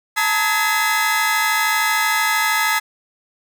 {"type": "tone cluster", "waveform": "40% pulse", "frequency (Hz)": [876, 929, 1273, 1671, 2044], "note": ["A5", "A#5", "D#6", "G#6", "C7"], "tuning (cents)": [-8, -6, 39, 10, -41], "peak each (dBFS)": [-22, -27, -22, -21, -20], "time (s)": [0.16, 2.8], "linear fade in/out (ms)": 20, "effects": []}